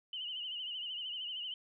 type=tone with vibrato; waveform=sine; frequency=2960 Hz; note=F#7; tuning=in tune; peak=-38 dBFS; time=0.13-1.54 s; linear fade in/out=2 ms; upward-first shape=sine; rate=13 Hz; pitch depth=75 cents each way; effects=none